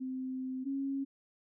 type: tone pair in turn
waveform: sine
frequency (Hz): 259.3 / 273.6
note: C4 / C#4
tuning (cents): -15 / -23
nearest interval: minor second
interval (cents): 92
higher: second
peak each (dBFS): -35 / -32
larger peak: second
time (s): 0-0.65 / 0.65-1.05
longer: first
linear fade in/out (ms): 20
effects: none